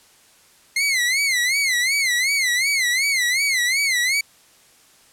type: tone with vibrato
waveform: sawtooth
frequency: 2092 Hz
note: C7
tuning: 1 cent flat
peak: -14 dBFS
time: 0.76-4.21 s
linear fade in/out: 5 ms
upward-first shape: sine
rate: 2.7 Hz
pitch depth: 150 cents each way
effects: white hiss -53 dBFS RMS until 5.12 s + low-pass 11000 Hz 12 dB/octave